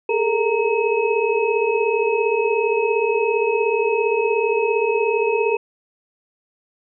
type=tone cluster; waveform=sine; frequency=406.4 / 422 / 459.2 / 927 / 2566 Hz; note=G#4 / G#4 / A#4 / A#5 / E7; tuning=-38 / +28 / -26 / -10 / -47 cents; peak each=-26 / -21 / -20 / -25 / -26 dBFS; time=0.09-5.57 s; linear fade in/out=5 ms; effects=none